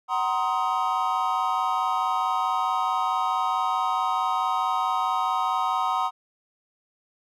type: chord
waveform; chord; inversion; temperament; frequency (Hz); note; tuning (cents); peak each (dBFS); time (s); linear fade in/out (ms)
triangle; C half-diminished seventh; second; just; 753.5 / 941.9 / 1046.5 / 1255.8; Gb5 / Bb5 / C6 / Eb6; +31 / +18 / 0 / +16; -26; 0.08-6.11; 50
effects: none